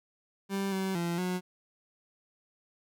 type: tone with pitch steps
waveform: 30% pulse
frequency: 196 / 191 / 171.2 / 181.8 Hz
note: G3 / G3 / F3 / F#3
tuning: 0 / -45 / -34 / -30 cents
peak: -27 dBFS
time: 0.49-1.41 s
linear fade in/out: 50 ms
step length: 230 ms
effects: none